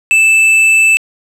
sine tone with hard clipping, 2637 Hz, E7, in tune, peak -7 dBFS, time 0.11-0.97 s, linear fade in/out 0 ms, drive 7 dB, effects low-pass 12000 Hz 12 dB/octave

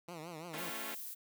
10% pulse tone with vibrato, 164.9 Hz, E3, 1 cent sharp, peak -36 dBFS, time 0.08-0.7 s, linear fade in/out 5 ms, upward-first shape triangle, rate 5.9 Hz, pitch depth 160 cents each way
5% pulse chord, A augmented, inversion none, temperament equal, 220 / 277.2 / 349.2 Hz, A3 / C#4 / E#4, 0 / 0 / 0 cents, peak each -35 dBFS, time 0.53-0.95 s, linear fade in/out 10 ms
violet noise, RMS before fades -45 dBFS, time 0.57-1.15 s, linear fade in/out 20 ms
effects none

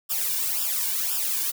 blue noise with flanger, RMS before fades -26 dBFS, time 0.09-1.52 s, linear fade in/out 20 ms, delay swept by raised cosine 0.47 to 1.57 ms, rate 1.9 Hz, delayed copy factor -1, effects none

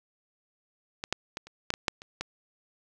clicks, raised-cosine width 0.2 ms, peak -16 / -9 / -17 / -30 / -9 / -14 / -7 / -27 / -15 dBFS, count 9, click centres 1.039 / 1.126 / 1.371 / 1.47 / 1.704 / 1.739 / 1.882 / 2.019 / 2.21 s, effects none

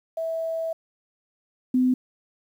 sine tone pair in turn, 653 / 254.1 Hz, E5 / B3, -17 / +49 cents, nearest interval octave + major third, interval 1634 cents, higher first, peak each -25 / -17 dBFS, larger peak second, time 0.17-0.73 / 1.74-1.94 s, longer first, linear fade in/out 5 ms, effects 9-bit

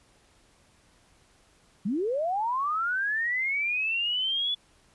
sine linear sweep, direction up, 176.5 to 3447 Hz, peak -25 dBFS, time 1.85-4.55 s, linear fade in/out 10 ms, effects pink hiss -62 dBFS RMS until 4.94 s + resampled to 24000 Hz

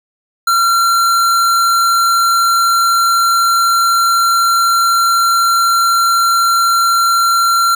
square tone, 1368 Hz, F6, 36 cents flat, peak -10 dBFS, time 0.47-7.75 s, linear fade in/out 5 ms, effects none

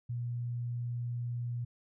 sine tone, 120.3 Hz, B2, 45 cents flat, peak -33 dBFS, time 0.09-1.65 s, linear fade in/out 10 ms, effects none

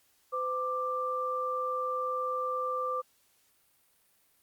sine tone pair together, 509.3 / 1181 Hz, C5 / D6, -47 / +9 cents, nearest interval octave + minor third, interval 1456 cents, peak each -34 / -31 dBFS, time 0.32-3.02 s, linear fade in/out 20 ms, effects white hiss -68 dBFS RMS until 4.42 s + Opus 48 kbps

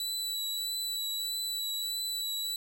sawtooth tone with vibrato, 3951 Hz, B7, in tune, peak -29 dBFS, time 0-2.56 s, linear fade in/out 2 ms, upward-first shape triangle, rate 1.6 Hz, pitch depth 21 cents each way, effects none

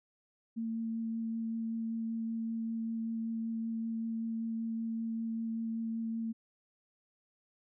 sine tone with vibrato, 226.4 Hz, A3, 50 cents sharp, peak -33 dBFS, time 0.56-6.33 s, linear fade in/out 20 ms, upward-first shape sine, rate 5.2 Hz, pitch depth 9 cents each way, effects none

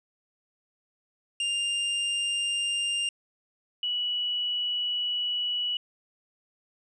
45% pulse / sine tone pair in turn, 2800 / 2940 Hz, F7 / F#7, +4 / -12 cents, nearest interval minor second, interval 84 cents, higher second, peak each -26 dBFS, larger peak neither, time 1.4-3.09 / 3.83-5.77 s, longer second, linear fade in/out 2 ms, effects resampled to 22050 Hz

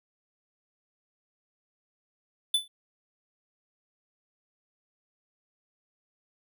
square tone with exponential decay, 3496 Hz, A7, 12 cents flat, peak -19 dBFS, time 2.54-2.68 s, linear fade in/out 5 ms, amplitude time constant 30 ms, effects none

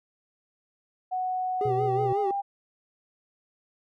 sine tone with pitch glide, 740 to 797.7 Hz, F#5 to G5, 0 to +30 cents, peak -26 dBFS, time 1.11-2.42 s, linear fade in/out 20 ms, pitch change +130 cents, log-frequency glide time 1.61-2.16 s
triangle tone with vibrato, 400 Hz, G4, 35 cents sharp, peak -24 dBFS, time 1.61-2.31 s, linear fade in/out 2 ms, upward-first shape sine, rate 5.5 Hz, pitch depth 94 cents each way
harmonic tone, 123.9 Hz, B2, 6 cents sharp, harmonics 1 / 3 / 4, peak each -30 / -40 / -42 dBFS, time 1.65-2.13 s, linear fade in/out 5 ms
effects none

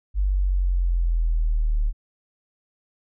sine exponential sweep, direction down, 49.38 to 36.76 Hz, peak -18 dBFS, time 0.14-1.93 s, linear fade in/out 50 ms, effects none

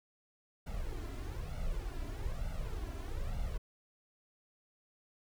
brown noise with flanger, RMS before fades -38 dBFS, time 0.66-3.58 s, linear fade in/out 10 ms, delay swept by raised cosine 1.4 to 3 ms, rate 1.1 Hz, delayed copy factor +0.75, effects none

